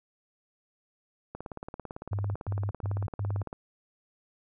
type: click train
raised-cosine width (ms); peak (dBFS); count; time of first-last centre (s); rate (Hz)
1; -24; 40; 1.35-3.529; 17.9
type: tone bursts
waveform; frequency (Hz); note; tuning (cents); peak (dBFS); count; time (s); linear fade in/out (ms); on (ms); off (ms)
sine; 100; G2; +35; -28; 4; 2.11-3.43; 10; 240; 120
effects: none